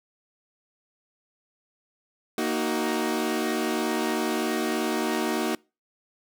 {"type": "chord", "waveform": "sawtooth", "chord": "D# minor", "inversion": "second", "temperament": "equal with one note detuned", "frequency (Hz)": [233.1, 311.1, 374.3], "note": ["A#3", "D#4", "F#4"], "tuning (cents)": [0, 0, 20], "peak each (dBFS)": -25, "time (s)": [2.38, 5.55], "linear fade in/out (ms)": 2, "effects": ["noise-tail reverb RT60 0.3 s tail -26 dB re dry"]}